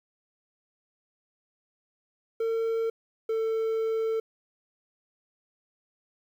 triangle tone pair in turn, 453 / 446.2 Hz, A#4 / A4, -50 / +24 cents, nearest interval unison, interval 26 cents, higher first, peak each -23 dBFS, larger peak neither, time 2.4-2.9 / 3.29-4.2 s, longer second, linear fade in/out 5 ms, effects 10-bit

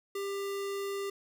square tone, 397.1 Hz, G4, 22 cents sharp, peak -34 dBFS, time 0.15-1.1 s, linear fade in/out 5 ms, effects none

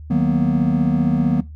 triangle chord, B major seventh, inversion first, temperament just, 154.34 / 185.21 / 231.5 / 246.9 Hz, D#3 / F#3 / A#3 / B3, -14 / +2 / -12 / 0 cents, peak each -18 dBFS, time 0.1-1.41 s, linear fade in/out 10 ms, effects noise-tail reverb RT60 0.2 s tail -17 dB re dry + added 76 Hz sine -33 dBFS peak until 1.55 s

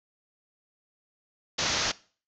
white low-pass noise, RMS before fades -28 dBFS, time 1.58-1.92 s, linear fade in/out 10 ms, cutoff 6600 Hz, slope 96 dB/octave, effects noise-tail reverb RT60 0.4 s tail -20 dB re dry

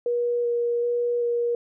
sine tone with vibrato, 477.7 Hz, A#4, 42 cents sharp, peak -21 dBFS, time 0.06-1.55 s, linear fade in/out 2 ms, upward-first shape square, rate 1.3 Hz, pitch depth 9 cents each way, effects none

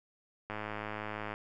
click train, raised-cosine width 0.5 ms, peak -23 dBFS, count 90, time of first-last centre 0.5-1.34 s, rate 106 Hz, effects none

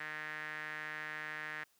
sawtooth tone with band-pass filter, 153.5 Hz, D#3, 23 cents flat, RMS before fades -43 dBFS, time 0-1.64 s, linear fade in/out 5 ms, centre 1800 Hz, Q 5.3, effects white hiss -72 dBFS RMS until 1.79 s

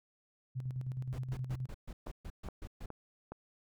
sine tone with tremolo, 128.3 Hz, C3, 34 cents flat, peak -34 dBFS, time 0.55-1.67 s, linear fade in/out 20 ms, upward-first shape square, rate 9.5 Hz, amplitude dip 55%
brown noise bursts, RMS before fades -43 dBFS, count 10, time 1.13-2.86 s, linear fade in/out 5 ms, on 56 ms, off 130 ms
click train, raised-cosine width 1 ms, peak -29 dBFS, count 4, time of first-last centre 2.07-3.32 s, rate 2.4 Hz
effects none

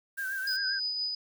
blue noise, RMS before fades -46 dBFS, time 0.17-0.57 s, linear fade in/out 10 ms
sine tone with vibrato, 1568 Hz, G6, in tune, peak -31 dBFS, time 0.17-0.8 s, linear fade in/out 20 ms, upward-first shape triangle, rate 7.5 Hz, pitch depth 64 cents each way
sine tone with tremolo, 4978 Hz, D#8, in tune, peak -28 dBFS, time 0.47-1.15 s, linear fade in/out 5 ms, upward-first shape triangle, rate 5.8 Hz, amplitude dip 35%
effects none

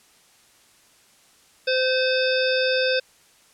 harmonic tone, 516 Hz, C5, 24 cents flat, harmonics 1 / 3 / 5 / 7 / 9 / 10, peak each -21 / -26 / -28 / -29 / -31 / -31 dBFS, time 1.67-3 s, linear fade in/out 10 ms, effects white hiss -56 dBFS RMS until 3.53 s + low-pass 10000 Hz 12 dB/octave

